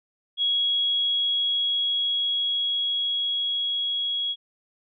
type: tone with level ramp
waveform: sine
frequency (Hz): 3322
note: G#7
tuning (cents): 0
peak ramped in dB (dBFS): -20 to -24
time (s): 0.37-4.36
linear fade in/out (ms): 50
effects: none